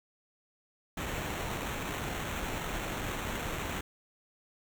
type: noise with sample-and-hold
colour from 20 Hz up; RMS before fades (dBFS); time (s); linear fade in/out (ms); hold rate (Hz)
pink; -36; 0.97-3.81; 5; 4900
effects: none